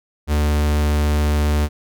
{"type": "tone", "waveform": "45% pulse", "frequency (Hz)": 74.4, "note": "D2", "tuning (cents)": 23, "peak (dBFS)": -15, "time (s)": [0.27, 1.69], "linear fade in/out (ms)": 50, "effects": []}